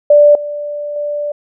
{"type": "tone with level steps", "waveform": "sine", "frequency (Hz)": 587.3, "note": "D5", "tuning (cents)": 0, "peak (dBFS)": [-3, -19, -16], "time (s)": [0.1, 1.32], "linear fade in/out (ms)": 5, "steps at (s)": [0.35, 0.96], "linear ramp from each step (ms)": 2, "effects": []}